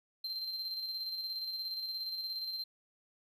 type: tone with tremolo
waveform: triangle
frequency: 4137 Hz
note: C8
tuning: 20 cents flat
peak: -34 dBFS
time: 0.24-2.64 s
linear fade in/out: 5 ms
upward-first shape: square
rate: 17 Hz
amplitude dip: 35%
effects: none